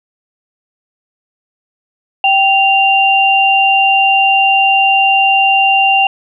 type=tone pair together; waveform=sine; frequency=780 / 2780 Hz; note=G5 / F7; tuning=-9 / -9 cents; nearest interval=octave + minor seventh; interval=2200 cents; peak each=-10 dBFS; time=2.24-6.07 s; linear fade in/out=2 ms; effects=none